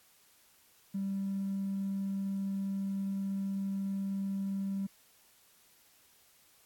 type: tone with tanh clipping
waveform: triangle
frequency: 195.6 Hz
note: G3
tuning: 4 cents flat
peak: -31 dBFS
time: 0.94-4.87 s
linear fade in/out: 10 ms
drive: 1 dB
effects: white hiss -64 dBFS RMS until 6.65 s + AAC 64 kbps